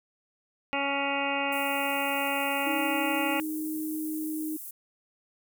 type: harmonic tone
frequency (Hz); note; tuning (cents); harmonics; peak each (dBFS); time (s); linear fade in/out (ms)
279; C#4; +11; 1 / 2 / 3 / 4 / 5 / 7 / 8 / 9 / 10; -35 / -34 / -32 / -38 / -37 / -37 / -38 / -34 / -35; 0.73-3.4; 0
type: high-pass noise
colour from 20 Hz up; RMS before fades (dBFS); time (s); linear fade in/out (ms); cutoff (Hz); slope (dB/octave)
pink; -41; 1.52-4.71; 5; 10000; 24
type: tone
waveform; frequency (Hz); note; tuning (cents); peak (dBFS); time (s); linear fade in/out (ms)
sine; 311.1; D#4; 0; -30; 2.66-4.57; 10
effects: none